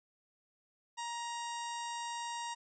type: harmonic tone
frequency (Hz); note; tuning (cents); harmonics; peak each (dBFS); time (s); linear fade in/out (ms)
941; A#5; +16; 1 / 2 / 3 / 4 / 5 / 6 / 7 / 8 / 9; -39 / -48 / -50 / -50 / -56 / -51 / -55 / -52 / -56; 0.97-2.55; 20
effects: none